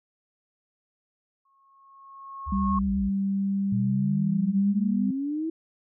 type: tone with exponential growth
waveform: sine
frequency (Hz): 1091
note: C#6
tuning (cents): -28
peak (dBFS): -24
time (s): 1.45-2.79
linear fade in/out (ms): 5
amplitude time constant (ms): 290
type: tone with vibrato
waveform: sine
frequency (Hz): 64.4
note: C2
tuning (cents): -27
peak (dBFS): -30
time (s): 2.46-3.1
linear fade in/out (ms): 20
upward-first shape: sine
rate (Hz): 8.2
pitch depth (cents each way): 270
type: tone with pitch glide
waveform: sine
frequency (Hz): 196 to 198.85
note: G3 to G3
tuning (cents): 0 to +25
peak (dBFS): -23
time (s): 2.52-5.11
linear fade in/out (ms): 5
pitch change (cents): +25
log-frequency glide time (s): 3.21-4.26
type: exponential sweep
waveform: sine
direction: up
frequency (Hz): 116.54 to 329.2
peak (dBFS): -26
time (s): 3.72-5.5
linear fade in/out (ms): 5
effects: none